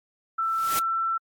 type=tone with pitch glide; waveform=sine; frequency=1332 to 1339.7 Hz; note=E6 to E6; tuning=+18 to +28 cents; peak=-23 dBFS; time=0.38-1.18 s; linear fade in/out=10 ms; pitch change=+10 cents; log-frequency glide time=0.59-0.77 s
type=noise with exponential growth; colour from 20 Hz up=white; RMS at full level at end=-25 dBFS; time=0.42-0.79 s; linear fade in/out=0 ms; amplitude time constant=79 ms
effects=AAC 64 kbps